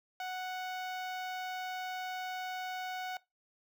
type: tone with notch filter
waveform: sawtooth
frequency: 740 Hz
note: F#5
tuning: in tune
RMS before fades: -39 dBFS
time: 0.2-3.17 s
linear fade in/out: 2 ms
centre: 9500 Hz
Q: 0.6
effects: noise-tail reverb RT60 0.2 s tail -20 dB re dry